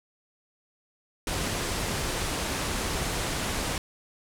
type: low-pass noise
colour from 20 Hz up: pink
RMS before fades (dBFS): -30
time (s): 1.27-3.78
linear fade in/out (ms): 2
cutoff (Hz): 11000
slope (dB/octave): 24
effects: none